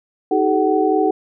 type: tone cluster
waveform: sine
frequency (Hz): 314.1 / 386.2 / 430.4 / 752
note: D#4 / G4 / A4 / F#5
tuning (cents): +16 / -26 / -38 / +28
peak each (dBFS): -19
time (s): 0.31-1.11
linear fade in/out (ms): 5
effects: none